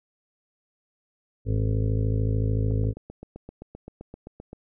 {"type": "harmonic tone", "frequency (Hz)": 53.5, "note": "A1", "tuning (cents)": -48, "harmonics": [1, 2, 3, 4, 5, 7, 8, 9, 10], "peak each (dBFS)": [-27, -23, -36, -39, -34, -44, -36, -39, -46], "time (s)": [1.45, 2.94], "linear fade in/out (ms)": 50}
{"type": "click train", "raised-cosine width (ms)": 2, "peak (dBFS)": -26, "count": 15, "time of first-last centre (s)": [2.71, 4.531], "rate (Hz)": 7.69}
{"effects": []}